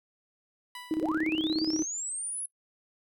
15% pulse tone with exponential decay, 987.8 Hz, B5, in tune, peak -32 dBFS, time 0.75-1.35 s, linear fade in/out 2 ms, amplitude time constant 130 ms
sine tone with tremolo, 315.2 Hz, D#4, 23 cents sharp, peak -24 dBFS, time 0.91-1.83 s, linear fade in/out 2 ms, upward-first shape square, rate 17 Hz, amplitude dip 65%
sine linear sweep, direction up, 233.2 to 10630 Hz, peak -32 dBFS, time 0.99-2.46 s, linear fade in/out 5 ms
effects noise-tail reverb RT60 0.1 s tail -22 dB re dry

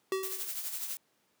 square tone with exponential decay, 381.9 Hz, G4, 45 cents flat, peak -27 dBFS, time 0.12-0.53 s, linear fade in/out 1 ms, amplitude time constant 88 ms
blue noise with tremolo, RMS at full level -35 dBFS, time 0.23-0.97 s, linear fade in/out 2 ms, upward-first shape triangle, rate 12 Hz, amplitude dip 60%
effects pink hiss -72 dBFS RMS until 1.4 s + high-pass 200 Hz 12 dB/octave

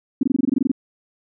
sine tone bursts, 264.7 Hz, C4, 20 cents sharp, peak -13 dBFS, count 12, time 0.21-0.716 s, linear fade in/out 5 ms, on 22 ms, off 22 ms, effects none

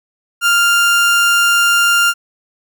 30% pulse tone, 1396.9 Hz, F6, in tune, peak -7 dBFS, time 0.41-2.14 s, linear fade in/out 50 ms, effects none

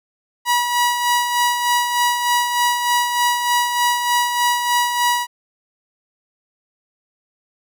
sawtooth tone with tremolo, 968 Hz, B5, 35 cents flat, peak -10 dBFS, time 0.45-5.27 s, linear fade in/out 50 ms, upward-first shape sine, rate 3.3 Hz, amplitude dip 50%, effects none

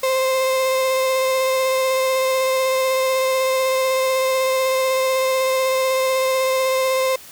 35% pulse tone with vibrato, 523.3 Hz, C5, in tune, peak -15 dBFS, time 0.03-7.16 s, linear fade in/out 5 ms, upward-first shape sine, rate 16 Hz, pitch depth 13 cents each way, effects white hiss -41 dBFS RMS until 7.31 s

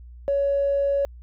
triangle tone with tanh clipping, 560 Hz, C#5, 18 cents sharp, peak -19 dBFS, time 0.28-1.05 s, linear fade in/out 0 ms, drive 4 dB, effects added 60 Hz sine -40 dBFS peak until 1.22 s

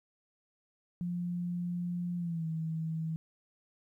sine tone with pitch glide, 175.5 to 160.93 Hz, F3 to E3, +9 to -41 cents, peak -32 dBFS, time 1.01-3.16 s, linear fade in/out 0 ms, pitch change -150 cents, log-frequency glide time 2.17-2.46 s, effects 12-bit

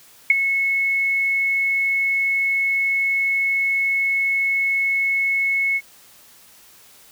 sine tone with ADSR envelope, 2193 Hz, C#7, 19 cents flat, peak -7 dBFS, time 0.3-5.81 s, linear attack 3 ms, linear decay 21 ms, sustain -10 dB, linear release 48 ms, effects white hiss -49 dBFS RMS until 7.11 s

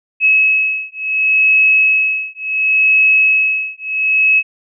sine beating tone pair, 2573 / 2573.7 Hz, E7 / E7, -43 / -42 cents, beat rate 0.7 Hz, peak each -13 dBFS, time 0.2-4.43 s, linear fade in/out 50 ms, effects none

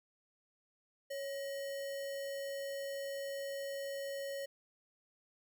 sine tone with sample-and-hold, 554.4 Hz, C#5, in tune, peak -38 dBFS, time 1.1-4.46 s, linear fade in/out 10 ms, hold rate 2450 Hz, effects none

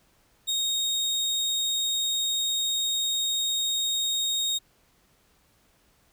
30% pulse tone, 3727 Hz, A#7, 1 cent flat, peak -22 dBFS, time 0.47-4.59 s, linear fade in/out 20 ms, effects pink hiss -64 dBFS RMS until 6.12 s

